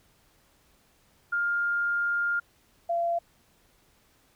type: tone pair in turn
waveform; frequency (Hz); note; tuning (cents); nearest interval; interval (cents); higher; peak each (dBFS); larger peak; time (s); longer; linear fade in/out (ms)
sine; 1406 / 683.4; F6 / F5; +11 / -38; octave; 1249; first; -24; neither; 1.32-2.4 / 2.89-3.19; first; 10
effects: pink hiss -64 dBFS RMS until 4.35 s